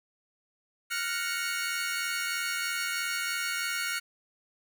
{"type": "chord", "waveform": "sawtooth", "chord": "Gb major seventh", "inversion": "third", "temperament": "equal", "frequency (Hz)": [1396.9, 1480, 1864.7, 2217], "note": ["F6", "Gb6", "Bb6", "Db7"], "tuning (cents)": [0, 0, 0, 0], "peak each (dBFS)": [-30, -33, -36, -31], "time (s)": [0.9, 4], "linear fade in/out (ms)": 20, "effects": []}